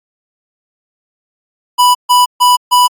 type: tone bursts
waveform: square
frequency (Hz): 987.8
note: B5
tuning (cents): 0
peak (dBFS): -6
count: 4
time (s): 1.78-2.88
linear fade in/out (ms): 20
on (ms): 170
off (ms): 140
effects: AAC 64 kbps